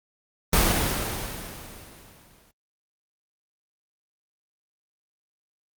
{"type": "noise with exponential decay", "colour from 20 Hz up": "pink", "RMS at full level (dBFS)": -18, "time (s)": [0.53, 2.51], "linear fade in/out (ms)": 2, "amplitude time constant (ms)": 430, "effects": ["Opus 24 kbps"]}